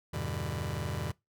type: chord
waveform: sawtooth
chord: E minor seventh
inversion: none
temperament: just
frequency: 82.41 / 98.89 / 123.61 / 148.33 Hz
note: E2 / G2 / B2 / D3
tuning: 0 / +16 / +2 / +18 cents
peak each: -34 dBFS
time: 0.13-1.12 s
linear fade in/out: 10 ms
effects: noise-tail reverb RT60 0.2 s tail -23 dB re dry